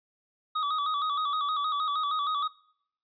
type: tone with vibrato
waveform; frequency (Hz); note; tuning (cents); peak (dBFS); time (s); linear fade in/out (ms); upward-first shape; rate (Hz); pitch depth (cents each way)
square; 1200; D6; +37; -27; 0.55-2.48; 10; square; 6.4; 75
effects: noise-tail reverb RT60 0.7 s tail -22 dB re dry + resampled to 11025 Hz